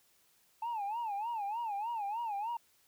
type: tone with vibrato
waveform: sine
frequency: 870 Hz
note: A5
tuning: 20 cents flat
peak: -32 dBFS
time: 0.62-2.57 s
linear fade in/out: 5 ms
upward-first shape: sine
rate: 3.3 Hz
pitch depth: 160 cents each way
effects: tanh soft clip ceiling -32 dBFS + white hiss -69 dBFS RMS until 2.87 s